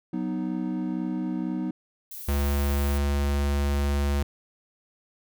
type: chord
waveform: triangle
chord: B major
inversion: second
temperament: equal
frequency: 185 / 246.9 / 311.1 Hz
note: F#3 / B3 / D#4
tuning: 0 / 0 / 0 cents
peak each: -29 dBFS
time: 0.13-1.71 s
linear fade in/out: 5 ms
type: noise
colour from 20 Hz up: violet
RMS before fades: -39 dBFS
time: 2.11-2.98 s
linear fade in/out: 5 ms
type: tone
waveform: square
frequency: 71 Hz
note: C#2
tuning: 42 cents sharp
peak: -23 dBFS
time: 2.28-4.23 s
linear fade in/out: 5 ms
effects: none